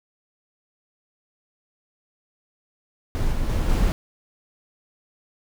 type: noise with level steps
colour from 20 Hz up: brown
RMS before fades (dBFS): -22 / -24 / -21 / -18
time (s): 3.15-3.92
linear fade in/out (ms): 0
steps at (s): 3.32 / 3.49 / 3.69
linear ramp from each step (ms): 5
effects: none